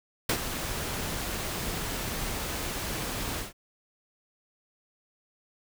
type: noise with ADSR envelope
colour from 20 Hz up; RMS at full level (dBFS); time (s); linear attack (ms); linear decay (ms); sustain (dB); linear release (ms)
pink; -24; 0.29-3.53; 5; 74; -9; 150
effects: none